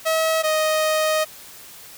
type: tone pair in turn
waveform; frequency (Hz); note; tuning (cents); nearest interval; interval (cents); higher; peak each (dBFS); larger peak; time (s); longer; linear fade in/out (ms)
sawtooth; 642 / 623.7; E5 / D#5; -46 / +4; minor second; 50; first; -14; neither; 0.05-0.43 / 0.43-1.25; second; 20
effects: white hiss -42 dBFS RMS until 1.97 s